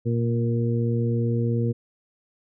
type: harmonic tone with a mistuned harmonic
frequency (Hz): 117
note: A#2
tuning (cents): +7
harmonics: 1 / 2 / 3 / 4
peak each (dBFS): -22 / -27 / -32 / -30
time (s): 0.05-1.73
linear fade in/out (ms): 20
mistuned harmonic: 1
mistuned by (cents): +20
effects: none